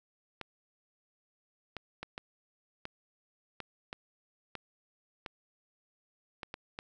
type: clicks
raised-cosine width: 0.3 ms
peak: -23 dBFS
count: 12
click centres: 0.413 / 1.767 / 2.03 / 2.179 / 2.854 / 3.603 / 3.929 / 4.553 / 5.262 / 6.432 / 6.541 / 6.789 s
effects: none

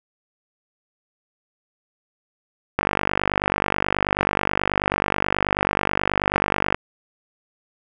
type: click train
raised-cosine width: 0.5 ms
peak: -3 dBFS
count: 196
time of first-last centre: 2.79-6.745 s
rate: 49.3 Hz
effects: none

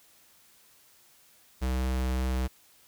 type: tone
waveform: square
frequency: 64.1 Hz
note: C2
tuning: 35 cents flat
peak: -27 dBFS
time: 1.61-2.48 s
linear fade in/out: 20 ms
effects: white hiss -60 dBFS RMS until 2.87 s

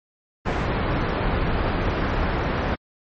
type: low-pass noise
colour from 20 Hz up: pink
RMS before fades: -23 dBFS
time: 0.45-2.76 s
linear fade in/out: 20 ms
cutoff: 1800 Hz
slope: 12 dB/octave
effects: MP3 32 kbps

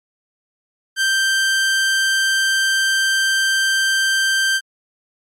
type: tone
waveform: sawtooth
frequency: 1568 Hz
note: G6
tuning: in tune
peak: -11 dBFS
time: 0.96-4.61 s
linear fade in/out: 50 ms
effects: low-pass 11000 Hz 12 dB/octave + MP3 96 kbps

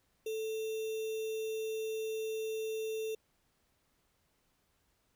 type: tone with sample-and-hold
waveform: sine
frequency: 440 Hz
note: A4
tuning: in tune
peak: -34 dBFS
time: 0.26-3.15 s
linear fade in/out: 5 ms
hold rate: 3150 Hz
effects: pink hiss -75 dBFS RMS until 5.15 s

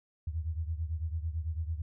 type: beating tone pair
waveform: sine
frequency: 78.4 / 87.4 Hz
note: D#2 / F2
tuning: +14 / +2 cents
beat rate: 9 Hz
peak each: -33 / -37 dBFS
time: 0.27-1.82 s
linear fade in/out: 5 ms
effects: none

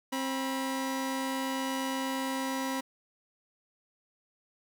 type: tone pair together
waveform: sawtooth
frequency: 265.2 / 972.2 Hz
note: C4 / B5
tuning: +23 / -28 cents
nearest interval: octave + minor seventh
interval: 2249 cents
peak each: -28 / -32 dBFS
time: 0.12-2.81 s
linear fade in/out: 10 ms
effects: none

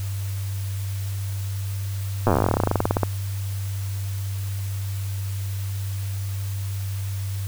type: slowing click train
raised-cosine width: 1 ms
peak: -5 dBFS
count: 29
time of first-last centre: 2.27-3.033 s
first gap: 8 ms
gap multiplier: 1.08
effects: added 98 Hz sine -25 dBFS peak until 7.47 s + white hiss -41 dBFS RMS until 7.47 s

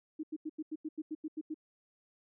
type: tone bursts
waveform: sine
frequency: 311.1 Hz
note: D#4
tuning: in tune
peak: -35 dBFS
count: 11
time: 0.19-1.544 s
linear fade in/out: 10 ms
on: 44 ms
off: 87 ms
effects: none

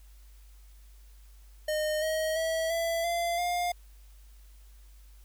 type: tone with pitch steps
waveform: square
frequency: 613 / 630.6 / 648.7 / 667.3 / 686.5 / 706.2 Hz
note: D#5 / D#5 / E5 / E5 / F5 / F5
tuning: -26 / +23 / -28 / +21 / -30 / +19 cents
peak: -28 dBFS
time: 1.68-3.72 s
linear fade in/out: 5 ms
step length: 340 ms
effects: added 50 Hz sine -50 dBFS peak until 5.24 s + white hiss -64 dBFS RMS until 5.24 s

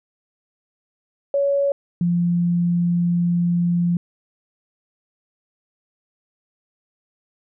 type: tone pair in turn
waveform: sine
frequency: 561 / 173.47 Hz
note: C#5 / F3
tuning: +21 / -11 cents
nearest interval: octave + minor sixth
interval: 2032 cents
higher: first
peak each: -16 / -16 dBFS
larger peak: neither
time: 1.34-1.72 / 2.01-3.97 s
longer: second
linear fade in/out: 2 ms
effects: none

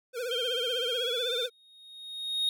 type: tone with vibrato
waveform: square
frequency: 486.1 Hz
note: B4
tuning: 28 cents flat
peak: -32 dBFS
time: 0.13-1.5 s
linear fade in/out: 50 ms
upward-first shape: triangle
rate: 16 Hz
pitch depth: 130 cents each way
type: tone with pitch glide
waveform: sine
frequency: 3171 to 3580 Hz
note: G7 to A7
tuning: +19 to +29 cents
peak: -30 dBFS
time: 0.31-1.46 s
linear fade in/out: 2 ms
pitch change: +210 cents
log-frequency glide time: 0.88-1.31 s
type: tone with exponential growth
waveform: triangle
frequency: 3729 Hz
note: A#7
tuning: in tune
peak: -22 dBFS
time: 1.47-2.49 s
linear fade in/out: 1 ms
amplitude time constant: 220 ms
effects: none

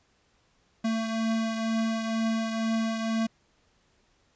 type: beating tone pair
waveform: square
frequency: 224 / 226.1 Hz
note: A3 / A3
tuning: +31 / +47 cents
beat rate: 2.1 Hz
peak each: -27 / -36 dBFS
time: 0.84-3.27 s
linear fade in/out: 10 ms
effects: pink hiss -67 dBFS RMS until 4.35 s + resampled to 16000 Hz

